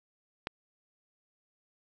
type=click; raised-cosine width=0.3 ms; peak=-17 dBFS; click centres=0.471 s; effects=none